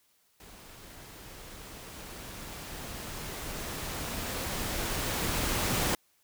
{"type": "noise with level ramp", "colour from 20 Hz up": "pink", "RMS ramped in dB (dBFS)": [-51, -28], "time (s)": [0.4, 5.95], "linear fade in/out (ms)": 2, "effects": ["white hiss -69 dBFS RMS until 6.23 s"]}